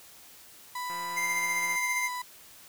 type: tone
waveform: 35% pulse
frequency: 992 Hz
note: B5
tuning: 7 cents sharp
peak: -31 dBFS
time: 0.75-2.22 s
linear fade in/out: 5 ms
type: click train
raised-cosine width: 0.5 ms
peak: -31 dBFS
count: 150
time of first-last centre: 0.9-1.756 s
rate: 174 Hz
type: tone with tremolo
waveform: square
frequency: 2093 Hz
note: C7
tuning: in tune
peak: -27 dBFS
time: 1.16-2.09 s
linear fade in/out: 20 ms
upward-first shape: sine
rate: 15 Hz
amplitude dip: 40%
effects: white hiss -52 dBFS RMS until 2.68 s